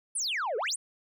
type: exponential two-way sweep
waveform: sine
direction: down then up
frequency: 10400 to 407.2 to 10400 Hz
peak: -26 dBFS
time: 0.15-0.76 s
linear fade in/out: 10 ms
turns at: 0.57 s
effects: tanh soft clip ceiling -27 dBFS